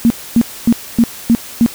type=tone bursts; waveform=sine; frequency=233.1 Hz; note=A#3; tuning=in tune; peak=-5 dBFS; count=6; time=0.05-1.662 s; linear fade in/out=0 ms; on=52 ms; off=260 ms; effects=white hiss -31 dBFS RMS until 1.74 s